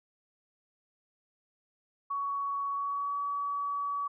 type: tone with pitch glide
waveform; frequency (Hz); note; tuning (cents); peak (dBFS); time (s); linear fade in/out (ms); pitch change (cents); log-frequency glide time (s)
sine; 1121 to 1138.6; C#6 to C#6; +19 to +46; -30; 2.1-4.08; 10; +27; 2.72-3.18
effects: none